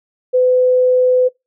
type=tone; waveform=sine; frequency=505 Hz; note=B4; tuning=39 cents sharp; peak=-9 dBFS; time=0.33-1.29 s; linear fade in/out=20 ms; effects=noise-tail reverb RT60 0.2 s tail -23 dB re dry